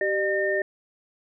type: tone cluster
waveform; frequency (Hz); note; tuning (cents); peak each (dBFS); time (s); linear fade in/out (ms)
sine; 388.6 / 605 / 1819; G4 / D#5 / A#6; -15 / -49 / -43; -26; 0.01-0.62; 2
effects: none